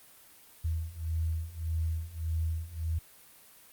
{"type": "beating tone pair", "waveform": "sine", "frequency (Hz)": [80, 81.7], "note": ["D#2", "E2"], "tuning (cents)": [49, -15], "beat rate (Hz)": 1.7, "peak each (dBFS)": [-34, -32], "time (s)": [0.64, 2.99], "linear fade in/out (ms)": 10, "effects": ["white hiss -56 dBFS RMS until 3.72 s", "Opus 32 kbps"]}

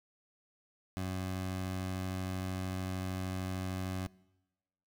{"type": "tone", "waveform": "20% pulse", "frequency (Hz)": 93.2, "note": "F#2", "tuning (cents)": 13, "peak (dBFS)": -30, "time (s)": [0.97, 4.07], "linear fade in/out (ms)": 0, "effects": ["noise-tail reverb RT60 1.0 s tail -23 dB re dry"]}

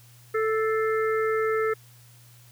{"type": "harmonic tone with a mistuned harmonic", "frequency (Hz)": 440, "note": "A4", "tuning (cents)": 0, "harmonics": [1, 3, 4, 5], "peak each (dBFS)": [-23, -29, -34, -36], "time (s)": [0.34, 1.74], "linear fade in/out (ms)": 10, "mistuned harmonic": 5, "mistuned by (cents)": -79, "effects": ["added 120 Hz sine -51 dBFS peak until 2.51 s", "white hiss -56 dBFS RMS until 2.51 s"]}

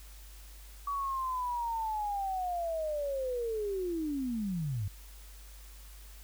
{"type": "linear sweep", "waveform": "sine", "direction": "down", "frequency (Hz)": [1141, 91], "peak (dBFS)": -31, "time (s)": [0.87, 4.88], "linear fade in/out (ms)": 5, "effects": ["added 50 Hz sine -48 dBFS peak until 6.23 s", "white hiss -56 dBFS RMS until 6.23 s"]}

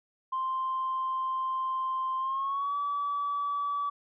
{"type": "tone with pitch glide", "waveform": "sine", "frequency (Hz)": [1046.5, 1147.8], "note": ["C6", "D6"], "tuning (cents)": [0, -40], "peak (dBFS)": -27, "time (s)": [0.32, 3.9], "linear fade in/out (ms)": 10, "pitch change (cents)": 160, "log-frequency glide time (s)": [2.19, 2.76], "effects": ["tanh soft clip ceiling -24 dBFS"]}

